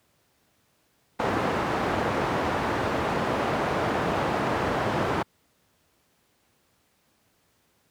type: low-pass noise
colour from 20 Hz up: white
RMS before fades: -26 dBFS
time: 1.19-5.23 s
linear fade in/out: 10 ms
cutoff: 1000 Hz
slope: 12 dB/octave
effects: pink hiss -67 dBFS RMS until 7.9 s + high-pass 80 Hz 12 dB/octave